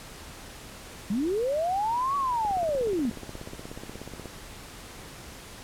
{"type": "linear two-way sweep", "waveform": "sine", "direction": "up then down", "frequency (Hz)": [184.9, 1141, 211.6], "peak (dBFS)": -24, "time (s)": [1.1, 3.1], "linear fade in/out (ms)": 5, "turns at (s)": 2.16}
{"type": "click train", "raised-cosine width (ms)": 2, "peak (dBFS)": -25, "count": 31, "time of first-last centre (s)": [2.45, 4.257], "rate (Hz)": 16.6}
{"effects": ["pink hiss -44 dBFS RMS until 5.63 s", "low-pass 12000 Hz 12 dB/octave"]}